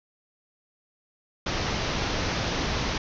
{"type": "low-pass noise", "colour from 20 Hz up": "pink", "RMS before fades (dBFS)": -28, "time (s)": [1.46, 2.98], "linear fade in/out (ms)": 5, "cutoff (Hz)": 6200, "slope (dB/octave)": 96, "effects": []}